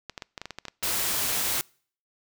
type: clicks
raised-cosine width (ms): 0.2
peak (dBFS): -18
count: 11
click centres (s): 0.097 / 0.178 / 0.222 / 0.378 / 0.416 / 0.456 / 0.507 / 0.586 / 0.653 / 0.683 / 0.827
type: noise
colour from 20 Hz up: white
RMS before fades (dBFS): -27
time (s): 0.83-1.61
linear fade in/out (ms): 0
effects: noise-tail reverb RT60 0.5 s tail -26 dB re dry